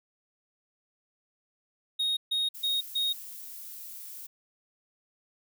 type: tone bursts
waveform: triangle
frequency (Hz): 3736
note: A#7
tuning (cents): +3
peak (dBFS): -24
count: 4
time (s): 1.99-3.13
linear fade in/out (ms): 10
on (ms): 180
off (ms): 140
type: noise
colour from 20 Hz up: violet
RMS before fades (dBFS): -43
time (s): 2.54-4.27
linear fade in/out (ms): 10
effects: none